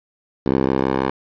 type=tone with band-pass filter sweep; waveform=10% pulse; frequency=66.2 Hz; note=C2; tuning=21 cents sharp; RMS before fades=-19 dBFS; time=0.46-1.1 s; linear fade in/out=5 ms; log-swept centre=360 to 750 Hz; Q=0.93; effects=resampled to 11025 Hz + 7-bit